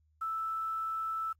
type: tone with quantisation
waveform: sine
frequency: 1318.5 Hz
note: E6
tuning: in tune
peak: -32 dBFS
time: 0.21-1.33 s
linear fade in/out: 10 ms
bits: 10
effects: added 77 Hz sine -67 dBFS peak until 1.39 s + AAC 48 kbps